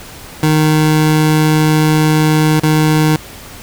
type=tone with dropouts; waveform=25% pulse; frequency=154.7 Hz; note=D#3; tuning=10 cents flat; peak=-5 dBFS; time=0.43-3.16 s; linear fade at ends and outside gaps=2 ms; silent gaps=2.597-2.634 s; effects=pink hiss -33 dBFS RMS until 3.62 s